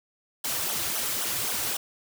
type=noise with flanger; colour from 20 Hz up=white; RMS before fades=-29 dBFS; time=0.44-1.77 s; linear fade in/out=5 ms; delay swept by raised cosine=0.42 to 4.82 ms; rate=3.8 Hz; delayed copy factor=-1; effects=none